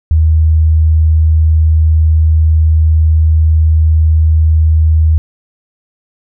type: tone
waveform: sine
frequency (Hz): 79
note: D#2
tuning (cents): +27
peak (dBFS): -5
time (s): 0.11-5.18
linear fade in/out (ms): 0
effects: none